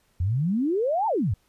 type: exponential two-way sweep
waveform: sine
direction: up then down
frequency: 82 to 930 to 82 Hz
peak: -21 dBFS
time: 0.2-1.34 s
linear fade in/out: 5 ms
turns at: 1.07 s
effects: pink hiss -66 dBFS RMS until 1.48 s + resampled to 32000 Hz